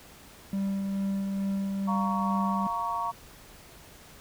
triangle tone with tremolo, 196 Hz, G3, in tune, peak -24 dBFS, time 0.53-2.67 s, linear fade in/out 2 ms, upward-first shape sine, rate 2.3 Hz, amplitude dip 25%
sine chord, Bb minor, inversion second, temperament equal with one note detuned, 698.5 / 932.3 / 1119 Hz, F5 / Bb5 / Db6, 0 / 0 / +16 cents, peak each -36 / -31 / -31 dBFS, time 1.87-3.12 s, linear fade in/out 20 ms
effects pink hiss -51 dBFS RMS until 4.2 s

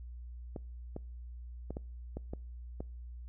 clicks, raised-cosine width 2 ms, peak -26 dBFS, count 7, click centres 0.562 / 0.964 / 1.706 / 1.769 / 2.17 / 2.335 / 2.805 s, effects noise-tail reverb RT60 0.5 s tail -26 dB re dry + added 60 Hz sine -43 dBFS peak until 3.28 s

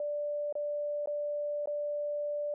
sine tone with dropouts, 587.3 Hz, D5, in tune, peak -31 dBFS, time 0-2.54 s, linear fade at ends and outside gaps 2 ms, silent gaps 0.526-0.553 / 1.059-1.073 / 1.658-1.673 s, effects none

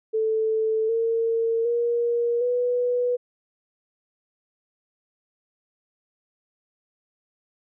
sine tone with pitch steps, 440 / 456.3 / 473.2 / 490.8 Hz, A4 / A#4 / A#4 / B4, 0 / -37 / +26 / -11 cents, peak -20 dBFS, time 0.13-3.17 s, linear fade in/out 20 ms, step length 760 ms, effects none

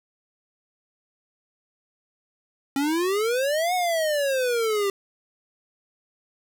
square exponential two-way sweep, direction up then down, 270 to 740 to 390.6 Hz, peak -22 dBFS, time 2.76-4.9 s, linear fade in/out 2 ms, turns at 3.74 s, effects 10-bit

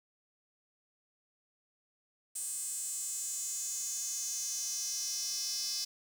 square tone with high-pass filter sweep, 233.1 Hz, A#3, in tune, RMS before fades -37 dBFS, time 2.35-5.85 s, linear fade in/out 10 ms, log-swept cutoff 8300 to 5200 Hz, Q 5.6, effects 9-bit

